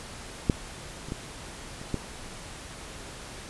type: clicks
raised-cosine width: 3 ms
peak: -7 / -25 / -19 / -27 / -14 dBFS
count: 5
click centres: 0.498 / 1.086 / 1.121 / 1.815 / 1.943 s
effects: pink hiss -42 dBFS RMS until 3.49 s + resampled to 24000 Hz